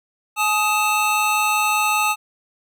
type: tone cluster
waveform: square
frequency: 850 / 1252 / 2655 Hz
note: G#5 / D#6 / E7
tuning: +40 / +10 / +12 cents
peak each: -22 dBFS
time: 0.36-2.16 s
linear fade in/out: 50 ms
effects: none